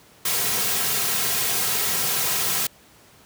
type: noise with comb filter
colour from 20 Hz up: white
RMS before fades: -23 dBFS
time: 0.25-2.67 s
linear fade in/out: 5 ms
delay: 3.4 ms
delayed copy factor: -0.55
effects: pink hiss -52 dBFS RMS until 3.25 s + high-pass 80 Hz 12 dB/octave